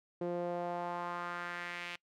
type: tone with band-pass filter sweep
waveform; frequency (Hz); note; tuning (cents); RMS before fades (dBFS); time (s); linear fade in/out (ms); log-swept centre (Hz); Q
sawtooth; 174.61; F3; 0; -39; 0.21-1.96; 5; 420 to 2600; 2.3
effects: noise-tail reverb RT60 0.1 s tail -24 dB re dry